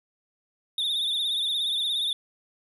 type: tone with vibrato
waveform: triangle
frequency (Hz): 3606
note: A7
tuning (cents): +42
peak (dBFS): -23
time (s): 0.78-2.13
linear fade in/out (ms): 2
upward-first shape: triangle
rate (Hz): 17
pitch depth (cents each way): 93
effects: none